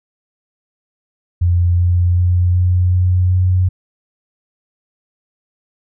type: tone with pitch steps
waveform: sine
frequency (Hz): 87.5 / 88.31 / 89.13 / 89.96 / 90.8 / 91.64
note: F2 / F2 / F2 / F#2 / F#2 / F#2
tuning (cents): +4 / +20 / +36 / -48 / -32 / -16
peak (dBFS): -10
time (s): 1.41-3.69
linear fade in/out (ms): 10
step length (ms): 380
effects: none